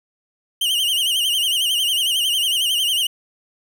45% pulse tone with vibrato, 2993 Hz, F#7, 19 cents sharp, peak -17 dBFS, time 0.61-3.07 s, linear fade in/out 5 ms, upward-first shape sine, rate 11 Hz, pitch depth 110 cents each way, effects 9-bit

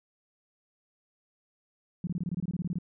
sine tone bursts, 174.61 Hz, F3, in tune, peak -28 dBFS, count 14, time 2.04-2.786 s, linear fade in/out 2 ms, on 31 ms, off 24 ms, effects none

